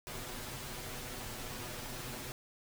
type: noise with comb filter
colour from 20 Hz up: pink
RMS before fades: -43 dBFS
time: 0.07-2.32 s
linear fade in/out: 0 ms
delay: 8.1 ms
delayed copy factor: +0.75
effects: none